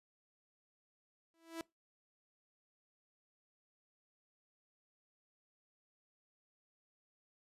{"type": "tone with exponential growth", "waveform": "sawtooth", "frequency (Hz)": 329.6, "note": "E4", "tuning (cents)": 0, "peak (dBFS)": -34, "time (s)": [1.34, 1.61], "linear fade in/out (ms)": 0, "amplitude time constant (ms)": 58, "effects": ["noise-tail reverb RT60 0.2 s tail -22 dB re dry", "resampled to 32000 Hz"]}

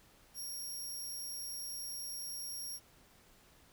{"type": "tone", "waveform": "15% pulse", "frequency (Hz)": 5590, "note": "F8", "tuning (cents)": 1, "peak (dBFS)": -35, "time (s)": [0.34, 2.8], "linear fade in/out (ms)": 50, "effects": ["pink hiss -64 dBFS RMS until 3.72 s"]}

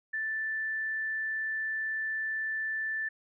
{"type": "tone", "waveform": "sine", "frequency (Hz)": 1762, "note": "A6", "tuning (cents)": 2, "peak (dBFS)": -30, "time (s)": [0.13, 3.09], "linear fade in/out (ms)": 10, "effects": []}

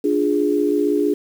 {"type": "chord", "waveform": "sine", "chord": "D diminished", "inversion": "none", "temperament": "equal", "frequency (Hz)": [293.7, 349.2, 415.3], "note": ["D4", "F4", "Ab4"], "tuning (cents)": [0, 0, 0], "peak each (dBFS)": [-19, -22, -19], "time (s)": [0.04, 1.14], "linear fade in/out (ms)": 5, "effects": ["7-bit"]}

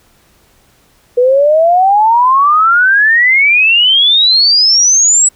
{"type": "exponential sweep", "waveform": "sine", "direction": "up", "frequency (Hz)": [482.2, 7902], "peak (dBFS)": -5, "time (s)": [1.17, 5.29], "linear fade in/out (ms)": 10, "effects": ["pink hiss -50 dBFS RMS until 5.35 s"]}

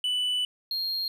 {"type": "tone pair in turn", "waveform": "triangle", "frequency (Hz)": [2980, 4231], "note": ["F#7", "C8"], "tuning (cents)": [12, 19], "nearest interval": "tritone", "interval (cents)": 607, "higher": "second", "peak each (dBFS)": [-23, -26], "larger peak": "first", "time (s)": [[0.04, 0.45], [0.71, 1.08]], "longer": "first", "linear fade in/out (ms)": 2, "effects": []}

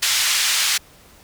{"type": "band-pass noise", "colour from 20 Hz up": "white", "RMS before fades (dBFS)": -19, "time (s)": [0.02, 0.78], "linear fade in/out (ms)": 10, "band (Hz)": [1700, 6300], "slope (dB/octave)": 12, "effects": ["pink hiss -49 dBFS RMS until 1.23 s"]}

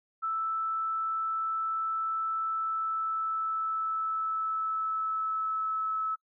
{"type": "tone with pitch glide", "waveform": "sine", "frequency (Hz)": [1318.5, 1301.1], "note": ["E6", "E6"], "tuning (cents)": [0, -23], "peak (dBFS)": -28, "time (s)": [0.22, 6.16], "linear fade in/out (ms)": 20, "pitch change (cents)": -23, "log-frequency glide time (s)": [2.42, 5.9], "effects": ["noise-tail reverb RT60 0.1 s tail -25 dB re dry"]}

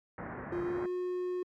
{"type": "low-pass noise", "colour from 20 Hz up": "pink", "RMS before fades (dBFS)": -40, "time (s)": [0.18, 0.86], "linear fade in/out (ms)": 2, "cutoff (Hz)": 1900, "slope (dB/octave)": 48}
{"type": "tone with pitch glide", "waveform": "triangle", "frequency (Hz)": [349.2, 361.7], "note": ["F4", "F#4"], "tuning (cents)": [0, -39], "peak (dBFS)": -30, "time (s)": [0.52, 1.43], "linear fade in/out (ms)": 5, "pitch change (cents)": 61, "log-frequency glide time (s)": [0.63, 0.92]}
{"effects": ["high-pass 100 Hz 12 dB/octave"]}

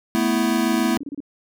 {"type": "chord", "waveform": "square", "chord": "A suspended second", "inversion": "none", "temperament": "equal", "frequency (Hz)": [220, 246.9, 329.6], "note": ["A3", "B3", "E4"], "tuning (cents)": [0, 0, 0], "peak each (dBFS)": -23, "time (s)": [0.15, 0.97], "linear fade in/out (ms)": 0}
{"type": "tone bursts", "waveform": "sine", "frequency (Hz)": 283.7, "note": "C#4", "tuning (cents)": 40, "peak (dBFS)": -27, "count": 9, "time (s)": [0.72, 1.204], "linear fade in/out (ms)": 2, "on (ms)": 28, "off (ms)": 29}
{"effects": []}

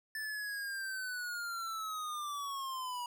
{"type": "linear sweep", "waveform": "square", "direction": "down", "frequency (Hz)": [1760, 961], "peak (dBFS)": -38, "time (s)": [0.15, 3.06], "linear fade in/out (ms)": 2, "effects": []}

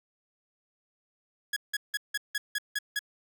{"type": "tone bursts", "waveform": "sawtooth", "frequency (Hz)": 1672, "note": "G#6", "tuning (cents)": 11, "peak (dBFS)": -24, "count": 8, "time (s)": [1.53, 2.992], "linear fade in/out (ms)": 5, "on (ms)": 34, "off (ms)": 170, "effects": []}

